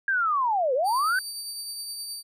sine linear two-way sweep, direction down then up, 1626 to 484.2 to 1569 Hz, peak -21 dBFS, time 0.08-1.19 s, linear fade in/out 2 ms, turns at 0.74 s
25% pulse tone with tremolo, 4625 Hz, D8, 27 cents flat, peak -27 dBFS, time 0.84-2.23 s, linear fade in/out 50 ms, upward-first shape triangle, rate 9.6 Hz, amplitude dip 35%
effects none

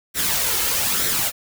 white noise with flanger, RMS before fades -21 dBFS, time 0.14-1.32 s, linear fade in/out 50 ms, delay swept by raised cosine 0.52 to 2.32 ms, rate 1.1 Hz, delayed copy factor +0.5, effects none

